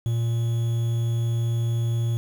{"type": "tone with quantisation", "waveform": "triangle", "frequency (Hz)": 116.54, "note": "A#2", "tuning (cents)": 0, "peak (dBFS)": -19, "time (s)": [0.06, 2.17], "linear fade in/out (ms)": 0, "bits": 7, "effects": []}